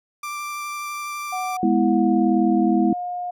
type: tone with vibrato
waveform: 30% pulse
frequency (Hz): 1179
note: D6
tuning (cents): +6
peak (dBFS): -25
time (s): 0.23-1.57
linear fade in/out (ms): 5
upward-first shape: sine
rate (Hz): 12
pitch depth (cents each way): 9
type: tone with pitch glide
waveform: sine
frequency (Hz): 740 to 714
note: F#5 to F5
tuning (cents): 0 to +38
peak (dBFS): -25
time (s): 1.32-3.31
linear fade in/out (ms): 10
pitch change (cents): -62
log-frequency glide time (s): 1.48-2.36
type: chord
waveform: sine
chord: E major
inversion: first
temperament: equal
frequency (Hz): 207.7 / 246.9 / 329.6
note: G#3 / B3 / E4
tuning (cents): 0 / 0 / 0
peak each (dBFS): -20 / -21 / -19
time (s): 1.63-2.93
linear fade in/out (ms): 2
effects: none